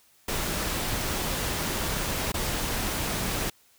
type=noise with dropouts; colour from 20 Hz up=pink; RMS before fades=-29 dBFS; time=0.28-3.5 s; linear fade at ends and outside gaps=5 ms; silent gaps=2.32-2.34 s; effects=white hiss -61 dBFS RMS until 3.78 s